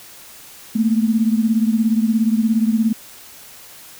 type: beating tone pair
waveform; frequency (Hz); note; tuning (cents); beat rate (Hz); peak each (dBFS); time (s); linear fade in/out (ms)
sine; 219.1 / 236.1; A3 / A#3; -7 / +22; 17; -15 / -19; 0.75-2.93; 10
effects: white hiss -41 dBFS RMS until 3.99 s